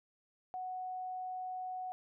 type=tone; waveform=sine; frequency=740 Hz; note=F#5; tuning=in tune; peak=-38 dBFS; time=0.54-1.92 s; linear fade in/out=0 ms; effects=none